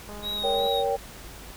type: click train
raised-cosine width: 1 ms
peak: -29 dBFS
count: 121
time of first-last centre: 0.09-0.67 s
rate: 207 Hz
type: tone with vibrato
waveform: triangle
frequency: 3781 Hz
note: A#7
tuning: 24 cents sharp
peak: -27 dBFS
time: 0.22-0.84 s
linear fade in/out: 50 ms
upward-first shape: sine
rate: 2.8 Hz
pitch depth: 26 cents each way
type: chord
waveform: sine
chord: G diminished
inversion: first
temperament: equal with one note detuned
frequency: 466.2 / 559.8 / 784 Hz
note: Bb4 / Db5 / G5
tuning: 0 / +17 / 0 cents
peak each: -27 dBFS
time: 0.43-0.97 s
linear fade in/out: 20 ms
effects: added 50 Hz sine -46 dBFS peak until 1.56 s + pink hiss -44 dBFS RMS until 1.56 s